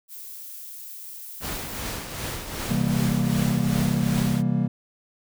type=noise; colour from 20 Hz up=violet; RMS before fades=-39 dBFS; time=0.08-1.84 s; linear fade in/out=50 ms
type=noise with tremolo; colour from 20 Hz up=pink; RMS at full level=-30 dBFS; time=1.4-4.43 s; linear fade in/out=50 ms; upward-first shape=triangle; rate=2.6 Hz; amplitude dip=55%
type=chord; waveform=triangle; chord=C dominant seventh; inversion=none; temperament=just; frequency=130.81 / 163.52 / 196.22 / 235.5 Hz; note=C3 / E3 / G3 / Bb3; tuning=0 / -14 / +2 / +18 cents; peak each=-24 dBFS; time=2.69-4.68 s; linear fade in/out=10 ms
effects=none